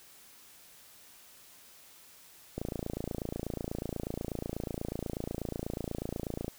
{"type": "click train", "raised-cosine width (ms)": 2, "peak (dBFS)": -21, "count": 111, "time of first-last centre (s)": [2.58, 6.481], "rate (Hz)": 28.2, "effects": ["white hiss -56 dBFS RMS until 6.58 s"]}